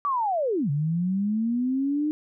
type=linear two-way sweep; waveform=sine; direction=down then up; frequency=1174 to 138.59 to 306.9 Hz; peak=-22 dBFS; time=0.05-2.11 s; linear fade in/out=0 ms; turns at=0.7 s; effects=none